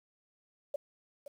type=tone with echo; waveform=sine; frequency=573 Hz; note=D5; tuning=43 cents flat; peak=-30 dBFS; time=0.74-0.76 s; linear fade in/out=5 ms; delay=520 ms; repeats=1; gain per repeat=-12 dB; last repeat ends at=1.28 s; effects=10-bit